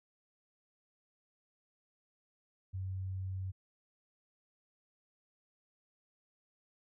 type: tone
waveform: sine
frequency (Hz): 94.4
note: F#2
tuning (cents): +35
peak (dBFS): -36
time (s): 2.73-3.52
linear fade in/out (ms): 20
effects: none